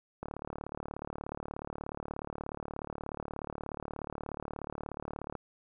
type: click train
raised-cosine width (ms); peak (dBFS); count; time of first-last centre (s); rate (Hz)
1; -24; 189; 0.23-5.353; 36.7
effects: none